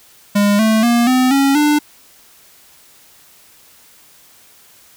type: tone with pitch steps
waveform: square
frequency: 203.9 / 219.8 / 236.9 / 255.4 / 275.3 / 296.8 Hz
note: G#3 / A3 / A#3 / C4 / C#4 / D4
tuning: -32 / -2 / +28 / -42 / -12 / +18 cents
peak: -11 dBFS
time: 0.35-1.79 s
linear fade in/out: 10 ms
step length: 240 ms
effects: white hiss -47 dBFS RMS until 4.96 s